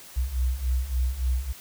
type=beating tone pair; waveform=sine; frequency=61 / 64.5 Hz; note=B1 / C2; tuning=-21 / -24 cents; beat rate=3.5 Hz; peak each=-27 / -24 dBFS; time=0.16-1.53 s; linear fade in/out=20 ms; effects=tanh soft clip ceiling -16 dBFS + white hiss -46 dBFS RMS until 1.6 s